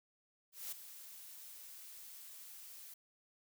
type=noise with ADSR envelope; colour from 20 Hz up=blue; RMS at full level=-42 dBFS; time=0.52-2.94 s; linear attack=200 ms; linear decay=8 ms; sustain=-11 dB; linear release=5 ms; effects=none